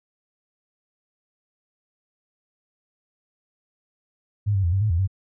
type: tone with pitch steps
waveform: sine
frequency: 103.3 / 97.2 / 85.3 / 96.8 / 107.6 / 83.9 / 95.9 Hz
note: G#2 / G2 / F2 / G2 / A2 / E2 / G2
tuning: -9 / -14 / -40 / -21 / -38 / +31 / -37 cents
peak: -18 dBFS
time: 4.46-5.076 s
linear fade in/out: 20 ms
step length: 88 ms
effects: none